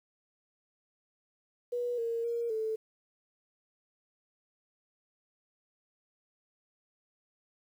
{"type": "tone with pitch steps", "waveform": "sine", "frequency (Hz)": [485.2, 462.1, 469.2, 439.9], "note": ["B4", "A#4", "A#4", "A4"], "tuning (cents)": [-31, -15, 11, 0], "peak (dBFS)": -30, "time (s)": [1.72, 2.76], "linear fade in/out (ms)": 10, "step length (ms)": 260, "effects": ["10-bit"]}